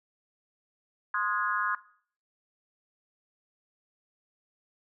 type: chord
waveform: sine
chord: Ab dominant seventh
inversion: first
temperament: equal with one note detuned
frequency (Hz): 1046.5 / 1244.5 / 1444.5 / 1661.2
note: C6 / Eb6 / Gb6 / Ab6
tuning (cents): 0 / 0 / -42 / 0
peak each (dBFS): -32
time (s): 1.14-1.75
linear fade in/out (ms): 2
effects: noise-tail reverb RT60 0.5 s tail -17 dB re dry